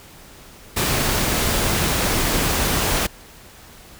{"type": "noise", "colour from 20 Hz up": "pink", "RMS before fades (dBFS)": -20, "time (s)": [0.76, 3.07], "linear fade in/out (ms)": 10, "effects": ["pink hiss -44 dBFS RMS until 3.99 s"]}